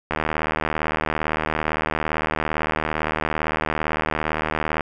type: click train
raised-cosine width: 0.5 ms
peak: -7 dBFS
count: 366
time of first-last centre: 0.11-4.808 s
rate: 77.7 Hz
effects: none